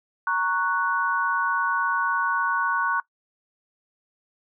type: chord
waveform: sine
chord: F# major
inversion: first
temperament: equal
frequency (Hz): 932.3 / 1108.7 / 1480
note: A#5 / C#6 / F#6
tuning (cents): 0 / 0 / 0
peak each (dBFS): -28 / -25 / -24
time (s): 0.27-3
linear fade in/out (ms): 2
effects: noise-tail reverb RT60 0.1 s tail -21 dB re dry